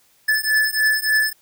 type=beating tone pair; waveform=square; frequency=1736 / 1739.4 Hz; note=A6 / A6; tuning=-24 / -20 cents; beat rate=3.4 Hz; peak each=-20 dBFS; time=0.28-1.33 s; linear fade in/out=10 ms; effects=white hiss -58 dBFS RMS until 1.41 s